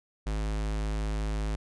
square tone, 52.7 Hz, G#1, 26 cents sharp, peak -29 dBFS, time 0.26-1.56 s, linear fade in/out 10 ms, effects resampled to 22050 Hz

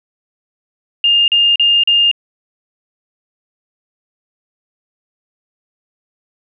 sine tone bursts, 2817 Hz, F7, 14 cents sharp, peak -8 dBFS, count 4, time 1.04-2.114 s, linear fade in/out 2 ms, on 240 ms, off 38 ms, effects none

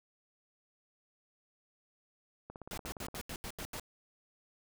click train, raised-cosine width 1 ms, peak -31 dBFS, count 12, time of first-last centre 2.5-3.143 s, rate 17.1 Hz
pink noise bursts, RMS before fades -42 dBFS, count 8, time 2.71-3.797 s, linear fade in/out 0 ms, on 65 ms, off 81 ms
effects none

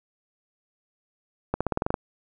accelerating click train, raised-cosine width 1 ms, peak -10 dBFS, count 9, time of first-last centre 1.54-1.942 s, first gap 66 ms, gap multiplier 0.92, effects none

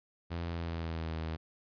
sawtooth tone with pitch glide, 84.7 to 80.22 Hz, E2 to E2, +48 to -47 cents, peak -31 dBFS, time 0.3-1.37 s, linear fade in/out 20 ms, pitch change -95 cents, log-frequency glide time 0.51-1.18 s, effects resampled to 11025 Hz

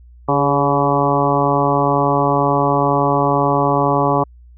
harmonic tone with a mistuned harmonic, 142.1 Hz, C#3, 43 cents sharp, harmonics 1 / 2 / 3 / 4 / 5 / 6 / 7 / 8, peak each -21 / -21 / -21 / -21 / -21 / -21 / -21 / -21 dBFS, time 0.28-4.24 s, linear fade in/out 10 ms, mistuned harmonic 3, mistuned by -39 cents, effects added 60 Hz sine -40 dBFS peak until 4.57 s

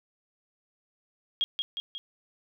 sine tone with echo, 3261 Hz, G#7, 32 cents flat, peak -23 dBFS, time 1.41-1.44 s, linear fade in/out 0 ms, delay 180 ms, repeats 3, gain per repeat -4 dB, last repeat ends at 1.98 s, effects none

